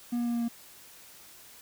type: tone with pitch steps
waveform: triangle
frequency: 240 / 238.5 / 237 / 235.5 / 234 Hz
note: B3 / A#3 / A#3 / A#3 / A#3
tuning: -49 / +40 / +29 / +18 / +7 cents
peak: -25 dBFS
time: 0.12-0.485 s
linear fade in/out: 10 ms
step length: 73 ms
effects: white hiss -52 dBFS RMS until 1.61 s